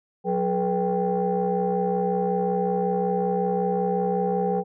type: tone cluster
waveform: sine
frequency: 183.4 / 423 / 488.4 / 786 Hz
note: F#3 / G#4 / B4 / G5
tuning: -15 / +32 / -19 / +4 cents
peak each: -26 dBFS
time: 0.24-4.64 s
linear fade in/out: 50 ms
effects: tanh soft clip ceiling -13 dBFS

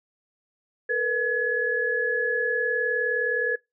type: tone cluster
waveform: sine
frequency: 450.3 / 489.8 / 1696 Hz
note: A4 / B4 / G#6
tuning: +40 / -14 / +36 cents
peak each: -29 / -28 / -24 dBFS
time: 0.89-3.56 s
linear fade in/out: 10 ms
effects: noise-tail reverb RT60 0.2 s tail -24 dB re dry

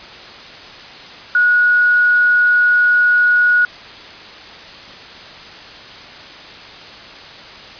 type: tone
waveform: sine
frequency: 1456 Hz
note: F#6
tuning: 28 cents flat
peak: -9 dBFS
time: 1.35-3.65 s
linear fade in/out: 2 ms
effects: white hiss -35 dBFS RMS until 7.79 s + resampled to 11025 Hz

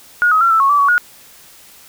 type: tone with pitch steps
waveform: sine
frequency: 1440 / 1269 / 1365 / 1322 / 1100 / 1157 / 1125 / 1445 Hz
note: F#6 / D#6 / F6 / E6 / C#6 / D6 / C#6 / F#6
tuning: -47 / +34 / -40 / +5 / -14 / -26 / +25 / -41 cents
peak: -9 dBFS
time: 0.22-0.98 s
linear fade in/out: 0 ms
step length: 95 ms
effects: white hiss -43 dBFS RMS until 1.88 s

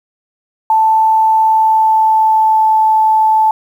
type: tone with pitch glide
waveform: sine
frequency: 881 to 873.9 Hz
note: A5 to A5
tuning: +2 to -12 cents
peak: -7 dBFS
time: 0.7-3.51 s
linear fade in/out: 2 ms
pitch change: -14 cents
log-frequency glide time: 1.41-2.9 s
effects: 7-bit

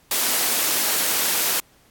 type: high-pass noise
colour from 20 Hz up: white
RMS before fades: -21 dBFS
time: 0.11-1.6 s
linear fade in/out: 2 ms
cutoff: 220 Hz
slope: 12 dB/octave
effects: pink hiss -57 dBFS RMS until 1.9 s + AAC 64 kbps

